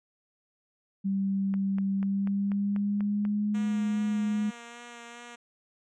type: tone with pitch glide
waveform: sine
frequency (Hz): 195.3 to 210.5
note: G3 to G#3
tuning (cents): -6 to +24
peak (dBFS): -25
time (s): 1.04-4.51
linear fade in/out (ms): 20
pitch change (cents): +130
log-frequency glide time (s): 1.93-3.7
type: click train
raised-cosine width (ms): 0.5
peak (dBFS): -28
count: 8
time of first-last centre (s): 1.54-3.251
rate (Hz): 4.09
type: tone with vibrato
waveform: 5% pulse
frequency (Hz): 237.4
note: A#3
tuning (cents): +32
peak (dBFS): -32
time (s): 3.54-5.36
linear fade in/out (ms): 10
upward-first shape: sine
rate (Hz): 2.5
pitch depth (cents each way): 17
effects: resampled to 22050 Hz